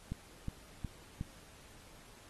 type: click train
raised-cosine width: 5 ms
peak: -25 dBFS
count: 4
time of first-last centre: 0.12-1.211 s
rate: 2.75 Hz
effects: pink hiss -58 dBFS RMS until 2.29 s + AAC 32 kbps